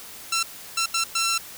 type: tone bursts at uneven times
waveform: 10% pulse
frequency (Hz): 1348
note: E6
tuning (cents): +38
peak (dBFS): -13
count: 4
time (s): 0.32-0.43 / 0.77-0.86 / 0.94-1.04 / 1.15-1.38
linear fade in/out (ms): 5
effects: white hiss -41 dBFS RMS until 1.57 s